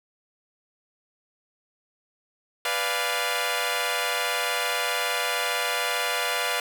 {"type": "chord", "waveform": "10% pulse", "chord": "B diminished seventh", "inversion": "none", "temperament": "equal", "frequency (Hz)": [493.9, 587.3, 698.5, 830.6], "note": ["B4", "D5", "F5", "Ab5"], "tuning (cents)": [0, 0, 0, 0], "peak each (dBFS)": [-21, -22, -20, -26], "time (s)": [2.65, 6.6], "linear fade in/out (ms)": 2, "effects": []}